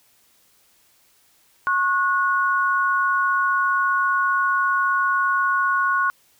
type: tone pair together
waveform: sine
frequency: 1093 / 1458.1 Hz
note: C#6 / F#6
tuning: -25 / -26 cents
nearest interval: perfect fourth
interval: 499 cents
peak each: -20 dBFS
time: 1.67-6.1 s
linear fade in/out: 0 ms
effects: white hiss -59 dBFS RMS until 6.39 s